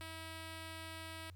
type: tone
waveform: 5% pulse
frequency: 322.9 Hz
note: E4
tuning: 36 cents flat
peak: -35 dBFS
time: 0.01-1.3 s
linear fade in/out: 0 ms
effects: added 89 Hz sine -51 dBFS peak until 1.35 s + pink hiss -75 dBFS RMS until 1.35 s